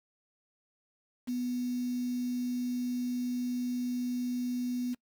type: tone with quantisation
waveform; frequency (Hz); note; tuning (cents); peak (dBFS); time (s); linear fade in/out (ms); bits
sine; 246.9; B3; 0; -30; 1.27-4.95; 20; 8
effects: noise-tail reverb RT60 0.1 s tail -23 dB re dry